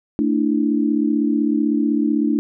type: chord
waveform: sine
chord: A suspended fourth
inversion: none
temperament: equal with one note detuned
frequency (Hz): 223.7 / 293.7 / 329.6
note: A3 / D4 / E4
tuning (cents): +29 / 0 / 0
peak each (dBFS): -20 / -18 / -23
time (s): 0.19-2.39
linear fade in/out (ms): 0
effects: none